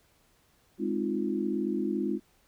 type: chord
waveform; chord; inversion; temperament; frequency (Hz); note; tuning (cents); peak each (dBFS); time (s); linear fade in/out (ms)
sine; F minor seventh; first; equal; 207.7 / 261.6 / 311.1 / 349.2; Ab3 / C4 / Eb4 / F4; 0 / 0 / 0 / 0; -32 / -34 / -33 / -32; 0.78-2.2; 50
effects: pink hiss -66 dBFS RMS until 2.47 s